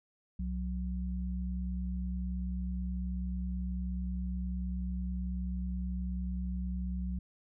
sine tone pair together, 63.9 / 182.57 Hz, C2 / F#3, -40 / -23 cents, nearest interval octave + tritone, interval 1817 cents, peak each -34 / -37 dBFS, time 0.39-7.19 s, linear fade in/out 5 ms, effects none

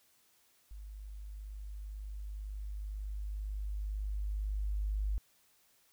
sine tone with level ramp, 51 Hz, G#1, 31 cents flat, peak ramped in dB -44 to -30 dBFS, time 0.71-5.18 s, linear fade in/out 0 ms, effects white hiss -69 dBFS RMS until 5.92 s

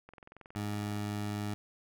click train, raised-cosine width 0.5 ms, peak -35 dBFS, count 20, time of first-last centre 0.09-0.966 s, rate 21.7 Hz
20% pulse tone, 103.83 Hz, G#2, in tune, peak -29 dBFS, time 0.56-1.54 s, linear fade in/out 0 ms
effects none

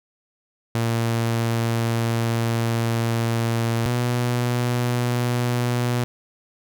sawtooth tone pair in turn, 115.6 / 121.61 Hz, A#2 / B2, -14 / -26 cents, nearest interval minor second, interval 88 cents, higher second, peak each -16 dBFS, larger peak neither, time 0.75-3.86 / 3.86-6.04 s, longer first, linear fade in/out 0 ms, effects none

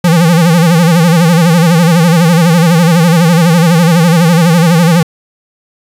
square tone with vibrato, 168.3 Hz, E3, 36 cents sharp, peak -5 dBFS, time 0.04-5.03 s, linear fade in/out 5 ms, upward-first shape sine, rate 12 Hz, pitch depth 110 cents each way, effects resampled to 32000 Hz + 7-bit

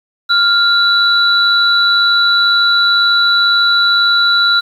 sine tone pair together, 1396.9 / 3951 Hz, F6 / B7, 0 / 0 cents, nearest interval octave + tritone, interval 1800 cents, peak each -11 dBFS, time 0.29-4.61 s, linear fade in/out 20 ms, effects 7-bit

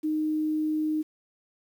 sine tone with quantisation, 309 Hz, D#4, 12 cents flat, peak -24 dBFS, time 0.03-1.03 s, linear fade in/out 20 ms, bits 9, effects none

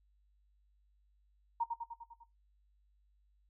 sine tone with echo, 932.3 Hz, A#5, in tune, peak -29 dBFS, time 1.6-1.64 s, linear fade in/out 10 ms, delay 100 ms, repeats 6, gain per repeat -4 dB, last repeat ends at 2.24 s, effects noise-tail reverb RT60 0.2 s tail -17 dB re dry + added 50 Hz sine -68 dBFS peak until 3.49 s

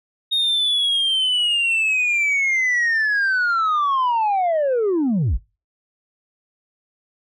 sine linear sweep, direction down, 3729 to 34.24 Hz, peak -14 dBFS, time 0.31-5.38 s, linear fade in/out 20 ms, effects noise-tail reverb RT60 0.3 s tail -23 dB re dry + tanh soft clip ceiling -15 dBFS

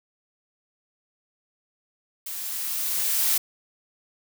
blue noise with level ramp, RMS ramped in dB -34 to -21 dBFS, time 2.26-3.38 s, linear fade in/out 5 ms, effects none

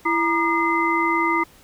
sine tone cluster, 333.9 / 944 / 1211 / 2056 Hz, E4 / A#5 / D#6 / C7, +22 / +22 / -47 / -31 cents, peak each -23 dBFS, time 0.05-1.44 s, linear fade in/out 10 ms, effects pink hiss -51 dBFS RMS until 1.63 s

